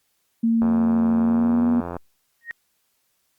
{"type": "tone with pitch glide", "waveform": "sine", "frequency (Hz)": [228.5, 240.1], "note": ["A#3", "B3"], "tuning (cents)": [-34, -49], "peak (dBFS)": -16, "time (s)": [0.43, 1.81], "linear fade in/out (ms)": 10, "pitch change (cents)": 85, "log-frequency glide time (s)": [1.19, 1.66]}
{"type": "click train", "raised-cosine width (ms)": 1, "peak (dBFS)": -16, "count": 118, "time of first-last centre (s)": [0.62, 1.966], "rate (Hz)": 86.9}
{"type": "tone with exponential growth", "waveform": "sine", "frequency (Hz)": 1864.7, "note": "A#6", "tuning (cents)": 0, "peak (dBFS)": -24, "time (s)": [2.41, 2.51], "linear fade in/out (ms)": 0, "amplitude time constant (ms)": 21}
{"effects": ["white hiss -69 dBFS RMS until 3.38 s", "Opus 48 kbps"]}